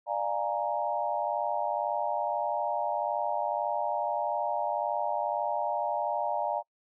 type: chord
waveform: sine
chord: Bb dominant seventh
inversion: first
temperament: equal with one note detuned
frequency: 596.2 / 698.5 / 830.6 / 932.3 Hz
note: D5 / F5 / Ab5 / Bb5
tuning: +26 / 0 / 0 / 0 cents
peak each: -33 dBFS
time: 0.06-6.63 s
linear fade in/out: 50 ms
effects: noise-tail reverb RT60 0.1 s tail -26 dB re dry